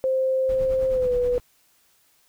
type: tone with pitch glide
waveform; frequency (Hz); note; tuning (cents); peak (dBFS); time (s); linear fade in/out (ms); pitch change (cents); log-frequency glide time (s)
sine; 524 to 491.7; C5 to B4; +2 to -8; -19; 0.04-1.38; 0; -110; 0.9-1.14
type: noise with tremolo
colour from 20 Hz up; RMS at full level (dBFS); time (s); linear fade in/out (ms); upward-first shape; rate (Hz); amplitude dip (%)
brown; -33; 0.49-1.4; 0; sine; 9.5; 65
effects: white hiss -62 dBFS RMS until 2.28 s